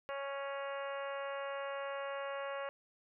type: harmonic tone with a mistuned harmonic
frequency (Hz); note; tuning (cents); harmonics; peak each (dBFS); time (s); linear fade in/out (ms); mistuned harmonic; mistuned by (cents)
277.2; C#4; 0; 2 / 3 / 4 / 5 / 6 / 7 / 8 / 9 / 10; -40 / -49 / -45 / -49 / -50 / -52 / -56 / -57 / -54; 0.09-2.69; 0; 10; +25
effects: none